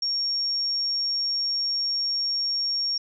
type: tone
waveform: sine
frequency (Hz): 5540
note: F8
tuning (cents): -15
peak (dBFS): -23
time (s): 0.02-2.98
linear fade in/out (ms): 5
effects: none